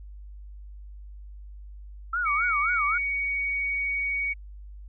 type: tone with vibrato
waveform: sine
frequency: 1300 Hz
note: E6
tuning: 24 cents flat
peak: -24 dBFS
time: 2.13-2.98 s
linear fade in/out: 5 ms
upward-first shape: sine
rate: 3.8 Hz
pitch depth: 210 cents each way
type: tone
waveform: sine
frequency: 2244 Hz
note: C#7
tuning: 21 cents sharp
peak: -25 dBFS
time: 2.25-4.34 s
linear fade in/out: 20 ms
effects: added 50 Hz sine -40 dBFS peak until 4.88 s